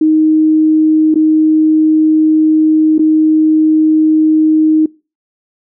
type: tone with dropouts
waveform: sine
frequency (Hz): 312.3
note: D#4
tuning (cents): +7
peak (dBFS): -6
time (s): 0.01-4.86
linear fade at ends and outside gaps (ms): 5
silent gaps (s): 1.143-1.156 / 2.982-2.992
effects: noise-tail reverb RT60 0.3 s tail -23 dB re dry